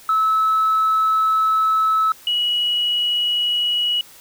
sine tone pair in turn, 1300 / 2918 Hz, E6 / F#7, -24 / -25 cents, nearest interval octave + major second, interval 1399 cents, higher second, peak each -13 / -16 dBFS, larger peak first, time 0.09-2.12 / 2.27-4.01 s, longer first, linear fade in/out 2 ms, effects tanh soft clip ceiling -11 dBFS + white hiss -45 dBFS RMS until 4.2 s

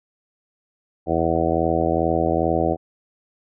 harmonic tone, 82.41 Hz, E2, in tune, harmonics 1 / 2 / 3 / 4 / 5 / 6 / 7 / 8 / 9, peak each -28 / -28 / -29 / -24 / -27 / -26 / -26 / -26 / -25 dBFS, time 1.06-2.77 s, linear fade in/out 50 ms, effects none

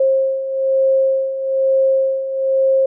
sine beating tone pair, 533 / 534.1 Hz, C5 / C5, +32 / +36 cents, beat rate 1.1 Hz, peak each -20 / -14 dBFS, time 0-2.86 s, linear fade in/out 5 ms, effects none

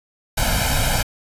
pink noise with comb filter, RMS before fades -19 dBFS, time 0.37-1.03 s, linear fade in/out 10 ms, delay 1.3 ms, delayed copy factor +0.9, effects resampled to 32000 Hz

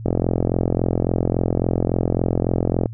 click train, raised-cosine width 2 ms, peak -5 dBFS, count 123, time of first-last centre 0.06-2.858 s, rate 43.6 Hz, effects added 112 Hz sine -30 dBFS peak until 2.93 s

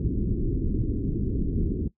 pink low-pass noise, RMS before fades -26 dBFS, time 0-1.88 s, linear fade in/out 2 ms, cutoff 380 Hz, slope 48 dB/octave, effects noise-tail reverb RT60 0.1 s tail -18 dB re dry

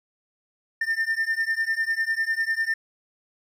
triangle beating tone pair, 1797 / 1807 Hz, A6 / A6, +36 / +46 cents, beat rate 10 Hz, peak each -24 dBFS, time 0.81-2.74 s, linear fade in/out 5 ms, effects none

